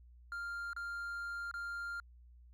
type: tone with dropouts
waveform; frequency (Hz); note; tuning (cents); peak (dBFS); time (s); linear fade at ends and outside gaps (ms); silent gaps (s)
triangle; 1396.9; F6; 0; -37; 0.32-2; 1; 0.732-0.764 / 1.513-1.54
effects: added 60 Hz sine -56 dBFS peak until 2.53 s